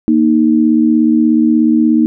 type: tone pair together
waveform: sine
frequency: 233.9 / 310.6 Hz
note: A#3 / D#4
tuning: +6 / -3 cents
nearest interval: perfect fourth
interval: 491 cents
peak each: -10 dBFS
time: 0.08-2.06 s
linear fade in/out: 0 ms
effects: none